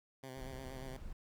10% pulse tone with vibrato, 131 Hz, C3, 2 cents sharp, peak -38 dBFS, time 0.23-0.97 s, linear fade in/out 5 ms, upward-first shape square, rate 8.5 Hz, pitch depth 32 cents each way
brown noise, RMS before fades -48 dBFS, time 0.37-1.13 s, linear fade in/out 5 ms
effects none

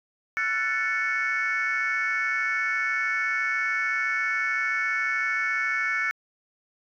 sine chord, F# minor seventh, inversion third, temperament equal with one note detuned, 1346.2 / 1480 / 1760 / 2217 Hz, E6 / F#6 / A6 / C#7, +36 / 0 / 0 / 0 cents, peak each -31 / -29 / -27 / -26 dBFS, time 0.37-6.11 s, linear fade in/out 0 ms, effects tanh soft clip ceiling -18 dBFS

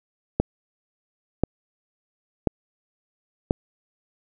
click train, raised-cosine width 2 ms, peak -5 dBFS, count 4, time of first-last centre 0.4-3.509 s, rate 0.965 Hz, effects none

